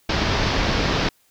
pink low-pass noise, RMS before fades -21 dBFS, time 0.09-1.09 s, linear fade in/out 5 ms, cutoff 5500 Hz, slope 48 dB/octave, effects white hiss -61 dBFS RMS until 1.3 s

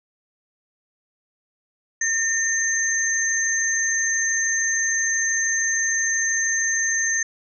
sine tone pair together, 1820 / 6287 Hz, A#6 / G8, -42 / +4 cents, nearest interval octave + major sixth, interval 2146 cents, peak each -22 / -22 dBFS, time 2.01-7.23 s, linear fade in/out 5 ms, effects none

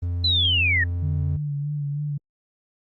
triangle tone, 87.31 Hz, F2, in tune, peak -21 dBFS, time 0.02-1.37 s, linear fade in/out 10 ms
sine linear sweep, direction down, 4088 to 1778 Hz, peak -18 dBFS, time 0.24-0.84 s, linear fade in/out 5 ms
sine tone with vibrato, 145.4 Hz, D3, 17 cents flat, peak -24 dBFS, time 1.02-2.18 s, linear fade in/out 10 ms, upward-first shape sine, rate 3.2 Hz, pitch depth 36 cents each way
effects Opus 24 kbps

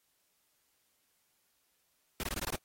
pink noise bursts, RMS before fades -36 dBFS, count 7, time 2.2-2.557 s, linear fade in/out 0 ms, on 33 ms, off 21 ms, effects white hiss -75 dBFS RMS until 2.64 s + AAC 48 kbps

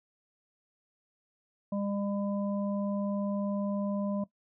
harmonic tone, 201.3 Hz, G3, 46 cents sharp, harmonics 1 / 3 / 5, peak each -30 / -36 / -45 dBFS, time 1.72-4.24 s, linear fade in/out 5 ms, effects noise-tail reverb RT60 0.1 s tail -17 dB re dry

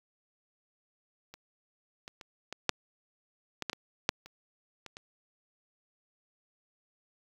clicks, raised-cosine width 0.2 ms, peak -29 / -26 / -28 / -21 / -6 / -16 / -14 / -20 / -6 / -30 / -26 / -27 dBFS, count 12, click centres 1.34 / 2.079 / 2.212 / 2.526 / 2.693 / 3.623 / 3.697 / 3.731 / 4.091 / 4.26 / 4.863 / 4.969 s, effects high-pass 80 Hz 12 dB/octave + 8-bit

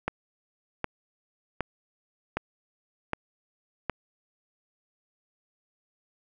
click train, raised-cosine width 0.5 ms, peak -12 dBFS, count 6, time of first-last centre 0.08-3.897 s, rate 1.31 Hz, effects none

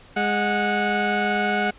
20% pulse tone pair together, 206.5 / 734 Hz, G#3 / F#5, -10 / -14 cents, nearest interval octave + minor seventh, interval 2196 cents, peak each -19 / -17 dBFS, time 0.16-1.71 s, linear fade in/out 10 ms, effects pink hiss -49 dBFS RMS until 1.78 s + resampled to 8000 Hz

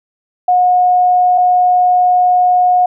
sine tone pair in turn, 724 / 724 Hz, F#5 / F#5, -38 / -38 cents, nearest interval unison, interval 0 cents, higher neither, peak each -7 dBFS, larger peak neither, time 0.48-1.38 / 1.38-2.86 s, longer second, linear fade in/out 5 ms, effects none

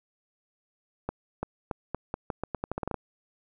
accelerating click train, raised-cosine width 1 ms, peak -16 dBFS, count 15, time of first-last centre 1.09-2.943 s, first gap 340 ms, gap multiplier 0.83, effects none

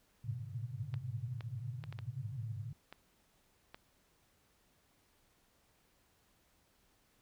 white band-pass noise, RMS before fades -42 dBFS, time 0.24-2.73 s, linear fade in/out 5 ms, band 100 to 140 Hz, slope 96 dB/octave
clicks, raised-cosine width 0.3 ms, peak -32 dBFS, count 7, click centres 0.941 / 1.408 / 1.839 / 1.926 / 1.989 / 2.926 / 3.745 s
effects pink hiss -72 dBFS RMS until 7.21 s

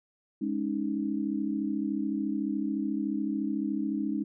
sine chord, Ab suspended fourth, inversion none, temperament equal, 207.7 / 277.2 / 311.1 Hz, Ab3 / Db4 / Eb4, 0 / 0 / 0 cents, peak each -32 dBFS, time 0.41-4.24 s, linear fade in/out 10 ms, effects none

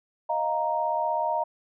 sine chord, Eb suspended second, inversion none, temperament equal, 622.3 / 698.5 / 932.3 Hz, Eb5 / F5 / Bb5, 0 / 0 / 0 cents, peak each -29 / -30 / -26 dBFS, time 0.29-1.44 s, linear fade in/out 10 ms, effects none

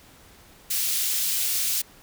white high-pass noise, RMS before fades -25 dBFS, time 0.7-1.82 s, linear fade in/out 10 ms, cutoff 3000 Hz, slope 12 dB/octave, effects pink hiss -52 dBFS RMS until 2.02 s

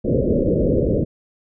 white low-pass noise, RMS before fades -18 dBFS, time 0.04-1.05 s, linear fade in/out 20 ms, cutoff 570 Hz, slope 96 dB/octave, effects none

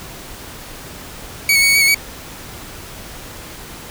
sawtooth tone with pitch steps, 2259 / 2203 / 2235 / 2223 / 2261 / 2194 / 2264 Hz, C#7 / C#7 / C#7 / C#7 / C#7 / C#7 / C#7, +32 / -11 / +14 / +4 / +34 / -18 / +36 cents, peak -7 dBFS, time 1.49-1.945 s, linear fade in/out 2 ms, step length 65 ms, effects pink hiss -34 dBFS RMS until 3.9 s

